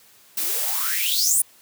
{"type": "noise with high-pass filter sweep", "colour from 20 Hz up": "blue", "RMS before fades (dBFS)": -22, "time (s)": [0.37, 1.42], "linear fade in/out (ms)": 5, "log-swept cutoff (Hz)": [230, 10000], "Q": 9, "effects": ["white hiss -53 dBFS RMS until 1.61 s", "high-pass 80 Hz 12 dB/octave"]}